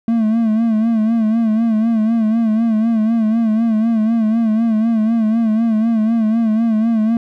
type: tone with vibrato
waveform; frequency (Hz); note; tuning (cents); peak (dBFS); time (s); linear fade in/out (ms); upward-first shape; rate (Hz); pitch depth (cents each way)
triangle; 223.2; A3; +25; -10; 0.08-7.17; 2; sine; 4; 70
effects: none